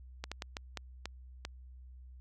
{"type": "slowing click train", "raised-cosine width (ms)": 0.2, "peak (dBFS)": -21, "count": 7, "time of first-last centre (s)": [0.24, 1.451], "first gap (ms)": 76, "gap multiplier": 1.39, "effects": ["added 63 Hz sine -49 dBFS peak until 2.2 s"]}